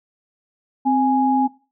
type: tone pair together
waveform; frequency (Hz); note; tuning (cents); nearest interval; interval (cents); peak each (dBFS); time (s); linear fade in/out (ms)
sine; 261.3 / 830.6; C4 / G#5; -2 / 0; octave + minor sixth; 2002; -17; 0.85-1.48; 20
effects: noise-tail reverb RT60 0.3 s tail -17 dB re dry